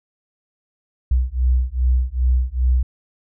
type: beating tone pair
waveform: sine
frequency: 61.6 / 64.1 Hz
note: B1 / C2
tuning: -4 / -35 cents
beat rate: 2.5 Hz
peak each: -18 dBFS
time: 1.11-2.83 s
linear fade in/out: 5 ms
effects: none